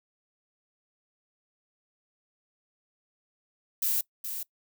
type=noise with echo; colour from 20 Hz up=violet; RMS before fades=-27 dBFS; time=3.82-4.01 s; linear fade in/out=5 ms; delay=420 ms; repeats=1; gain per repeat=-8 dB; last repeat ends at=4.43 s; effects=noise-tail reverb RT60 0.1 s tail -22 dB re dry